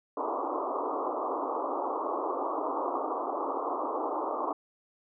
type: band-pass noise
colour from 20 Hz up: white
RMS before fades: -32 dBFS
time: 0.17-4.53 s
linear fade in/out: 5 ms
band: 270 to 1200 Hz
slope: 96 dB/octave
effects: none